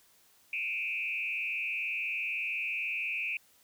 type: tone with frequency modulation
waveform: sine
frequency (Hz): 2489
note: D#7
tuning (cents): 0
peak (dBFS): -31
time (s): 0.53-3.37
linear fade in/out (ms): 2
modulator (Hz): 148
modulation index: 1.2
effects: white hiss -64 dBFS RMS until 3.63 s